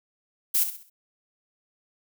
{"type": "noise with echo", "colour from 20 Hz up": "violet", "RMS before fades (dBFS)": -22, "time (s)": [0.54, 0.64], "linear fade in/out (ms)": 10, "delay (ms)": 65, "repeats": 4, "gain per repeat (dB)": -9, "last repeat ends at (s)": 0.9, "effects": []}